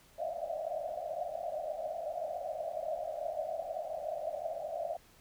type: band-pass noise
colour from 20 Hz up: pink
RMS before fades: -38 dBFS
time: 0.18-4.97 s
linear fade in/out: 5 ms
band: 590 to 710 Hz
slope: 96 dB/octave
effects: pink hiss -62 dBFS RMS until 5.2 s